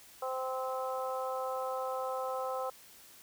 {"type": "harmonic tone", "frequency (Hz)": 259.9, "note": "C4", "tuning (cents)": -11, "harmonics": [2, 3, 4, 5], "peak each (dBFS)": [-36, -39, -41, -41], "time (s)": [0.22, 2.7], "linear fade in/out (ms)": 5, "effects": ["white hiss -56 dBFS RMS until 3.22 s"]}